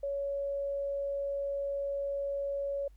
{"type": "tone", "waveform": "sine", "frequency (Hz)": 560, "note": "C#5", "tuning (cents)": 18, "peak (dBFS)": -31, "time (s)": [0.03, 2.88], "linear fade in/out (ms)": 5, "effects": ["added 50 Hz sine -53 dBFS peak until 2.96 s", "pink hiss -74 dBFS RMS until 2.96 s"]}